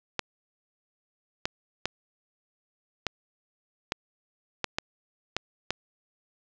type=clicks; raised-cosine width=0.2 ms; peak=-9 dBFS; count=9; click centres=0.193 / 1.455 / 1.856 / 3.067 / 3.921 / 4.643 / 4.785 / 5.366 / 5.706 s; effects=low-pass 6000 Hz 12 dB/octave + 8-bit